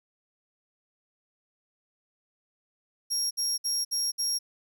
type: tone bursts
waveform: 30% pulse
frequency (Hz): 5588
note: F8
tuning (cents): 0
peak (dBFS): -22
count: 5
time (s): 3.1-4.39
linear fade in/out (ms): 20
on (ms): 210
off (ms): 60
effects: none